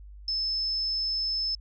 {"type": "tone", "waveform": "sine", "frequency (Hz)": 5240, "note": "E8", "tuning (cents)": -11, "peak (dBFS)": -26, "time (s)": [0.28, 1.55], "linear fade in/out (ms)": 2, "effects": ["added 50 Hz sine -43 dBFS peak until 1.6 s"]}